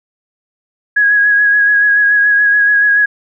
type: tone with vibrato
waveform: sine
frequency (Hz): 1661.2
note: G#6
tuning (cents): 0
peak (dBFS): -7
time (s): 0.96-3.06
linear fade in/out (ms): 10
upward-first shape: sine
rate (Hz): 7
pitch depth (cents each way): 25
effects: none